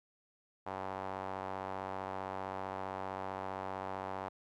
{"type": "tone with band-pass filter", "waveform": "sawtooth", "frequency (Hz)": 95.4, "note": "G2", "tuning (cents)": -47, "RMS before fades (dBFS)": -41, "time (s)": [0.66, 4.29], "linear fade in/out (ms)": 10, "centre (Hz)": 860, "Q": 2.1, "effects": []}